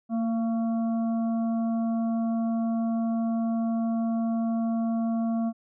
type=harmonic tone with a mistuned harmonic; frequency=228.1 Hz; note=A#3; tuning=37 cents flat; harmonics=1 / 3 / 5 / 6; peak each=-24 / -34 / -45 / -52 dBFS; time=0.09-5.53 s; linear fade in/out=50 ms; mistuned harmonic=5; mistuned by=-29 cents; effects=none